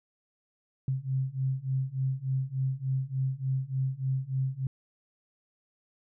sine beating tone pair, 130.81 / 134.21 Hz, C3 / C3, 0 / +44 cents, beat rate 3.4 Hz, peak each -31 / -30 dBFS, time 0.88-4.67 s, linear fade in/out 2 ms, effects none

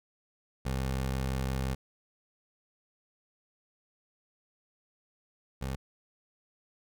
20% pulse tone pair in turn, 65.8 / 66.49 Hz, C2 / C2, +10 / +28 cents, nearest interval unison, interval 18 cents, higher second, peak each -25 / -28 dBFS, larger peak first, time 0.65-1.75 / 5.61-5.76 s, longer first, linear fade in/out 10 ms, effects none

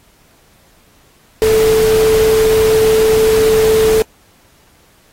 sine tone in noise, 439 Hz, A4, 4 cents flat, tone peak -8 dBFS, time 1.42-4.02 s, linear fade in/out 0 ms, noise pink, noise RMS -21 dBFS, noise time 1.42-4.02 s, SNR +10 dB, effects pink hiss -51 dBFS RMS until 5.12 s + AAC 48 kbps

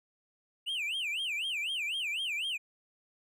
triangle tone with vibrato, 2736 Hz, F7, 36 cents flat, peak -30 dBFS, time 0.66-2.58 s, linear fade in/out 20 ms, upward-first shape sine, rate 4 Hz, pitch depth 290 cents each way, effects none

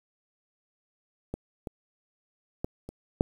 clicks, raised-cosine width 2 ms, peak -19 / -21 / -16 / -26 / -8 dBFS, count 5, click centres 1.34 / 1.672 / 2.645 / 2.89 / 3.209 s, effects 8-bit

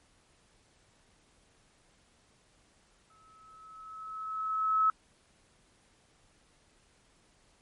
sine tone with exponential growth, 1293 Hz, E6, 34 cents flat, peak -21 dBFS, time 3.1-4.9 s, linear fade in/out 2 ms, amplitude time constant 390 ms, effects pink hiss -66 dBFS RMS until 7.61 s + MP3 48 kbps

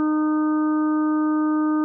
harmonic tone, 306.7 Hz, D#4, 25 cents flat, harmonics 1 / 2 / 3 / 4 / 5, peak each -18 / -36 / -34 / -30 / -39 dBFS, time 0-1.84 s, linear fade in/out 0 ms, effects none

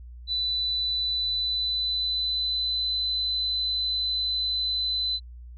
sine tone with pitch glide, 3985 to 4024 Hz, B7 to B7, +15 to +32 cents, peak -24 dBFS, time 0.27-5.2 s, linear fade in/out 50 ms, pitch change +17 cents, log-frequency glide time 1.09-2.91 s, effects added 60 Hz sine -40 dBFS peak until 5.57 s

